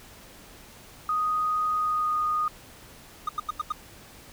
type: tone with pitch glide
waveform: sine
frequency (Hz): 1244.5 to 1232.3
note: D#6 to D#6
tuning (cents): 0 to -17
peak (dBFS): -23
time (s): 1.09-2.48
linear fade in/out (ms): 2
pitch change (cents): -17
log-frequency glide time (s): 1.77-2.18
type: tone bursts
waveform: triangle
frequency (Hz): 1230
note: D#6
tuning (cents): -20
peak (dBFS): -22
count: 5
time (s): 3.27-3.723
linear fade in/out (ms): 5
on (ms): 21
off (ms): 87
effects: pink hiss -49 dBFS RMS until 4.32 s